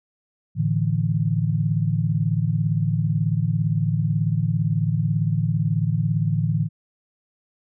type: chord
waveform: sine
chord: A suspended fourth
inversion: none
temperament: equal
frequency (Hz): 110 / 146.83 / 164.81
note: A2 / D3 / E3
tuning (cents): 0 / 0 / 0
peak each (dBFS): -23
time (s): 0.55-6.69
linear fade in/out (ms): 50
effects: none